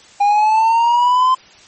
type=linear sweep; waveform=triangle; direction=up; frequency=806 to 1038 Hz; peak=-8 dBFS; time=0.2-1.35 s; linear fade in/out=10 ms; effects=white hiss -44 dBFS RMS until 1.67 s + MP3 32 kbps